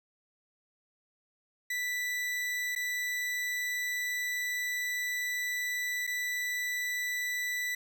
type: tone with dropouts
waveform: 40% pulse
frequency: 1975.5 Hz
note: B6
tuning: in tune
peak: -30 dBFS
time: 1.7-7.75 s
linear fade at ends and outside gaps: 5 ms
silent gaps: 2.752-2.76 / 6.068-6.074 s
effects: none